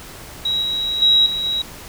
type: tone with level steps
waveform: sine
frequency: 3853 Hz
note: B7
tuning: 44 cents flat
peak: -17 / -19 / -10 / -20 / -18 dBFS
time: 0.45-1.62 s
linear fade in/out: 5 ms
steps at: 0.62 / 1.02 / 1.26 / 1.44 s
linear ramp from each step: 2 ms
effects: pink hiss -37 dBFS RMS until 1.88 s